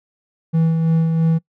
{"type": "tone with tremolo", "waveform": "triangle", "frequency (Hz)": 162.9, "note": "E3", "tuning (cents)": -20, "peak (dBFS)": -10, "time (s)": [0.53, 1.39], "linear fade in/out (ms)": 20, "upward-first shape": "sine", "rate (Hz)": 3, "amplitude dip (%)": 35, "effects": ["noise-tail reverb RT60 0.1 s tail -24 dB re dry"]}